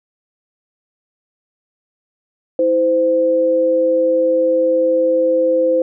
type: tone pair together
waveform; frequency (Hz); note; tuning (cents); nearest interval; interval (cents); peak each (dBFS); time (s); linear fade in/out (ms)
sine; 325.1 / 516; E4 / C5; -24 / -24; minor sixth; 800; -20 / -12; 2.59-5.82; 2
effects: none